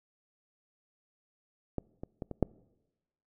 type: clicks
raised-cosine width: 2 ms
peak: -19 / -26 / -23 / -25 / -11 dBFS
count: 5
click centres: 1.783 / 2.035 / 2.222 / 2.313 / 2.427 s
effects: noise-tail reverb RT60 1.0 s tail -24 dB re dry